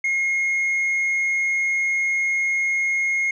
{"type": "tone", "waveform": "sine", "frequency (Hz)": 2150, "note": "C7", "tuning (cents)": 47, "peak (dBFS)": -16, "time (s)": [0.04, 3.31], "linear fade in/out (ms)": 5, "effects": ["tanh soft clip ceiling -18 dBFS"]}